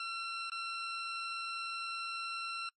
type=tone with dropouts; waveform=20% pulse; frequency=1356 Hz; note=E6; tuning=49 cents sharp; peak=-32 dBFS; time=0-2.69 s; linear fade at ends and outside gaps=2 ms; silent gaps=0.499-0.518 s; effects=noise-tail reverb RT60 0.1 s tail -25 dB re dry + MP3 32 kbps